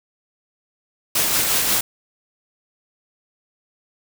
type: noise with tremolo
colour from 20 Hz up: white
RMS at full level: -18 dBFS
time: 1.15-1.81 s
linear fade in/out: 5 ms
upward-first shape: sine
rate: 5.6 Hz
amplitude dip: 30%
effects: none